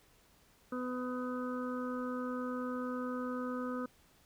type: harmonic tone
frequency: 250.8 Hz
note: B3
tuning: 27 cents sharp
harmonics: 1 / 2 / 4 / 5 / 6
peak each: -37 / -41 / -50 / -43 / -50 dBFS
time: 0.72-3.86 s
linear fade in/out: 5 ms
effects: pink hiss -66 dBFS RMS until 4.25 s